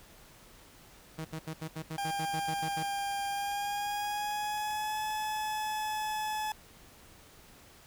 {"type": "tone bursts", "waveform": "sawtooth", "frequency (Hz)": 158.7, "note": "D#3", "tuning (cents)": 35, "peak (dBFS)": -32, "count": 12, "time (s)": [1.18, 2.833], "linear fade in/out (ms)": 10, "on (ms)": 69, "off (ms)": 75}
{"type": "click train", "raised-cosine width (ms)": 0.2, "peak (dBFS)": -37, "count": 30, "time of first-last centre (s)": [1.53, 5.371], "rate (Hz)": 7.55}
{"type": "tone with pitch glide", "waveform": "40% pulse", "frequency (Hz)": [800, 857.4], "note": ["G5", "A5"], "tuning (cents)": [35, -45], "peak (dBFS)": -31, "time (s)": [1.98, 6.52], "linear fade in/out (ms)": 2, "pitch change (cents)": 120, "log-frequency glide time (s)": [3.28, 5]}
{"effects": ["pink hiss -56 dBFS RMS until 7.86 s"]}